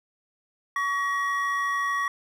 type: tone pair together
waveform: triangle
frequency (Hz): 1128.3 / 1900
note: C#6 / A#6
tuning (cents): +30 / +33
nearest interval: major sixth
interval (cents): 903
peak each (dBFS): -24 / -26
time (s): 0.76-2.08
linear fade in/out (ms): 2
effects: none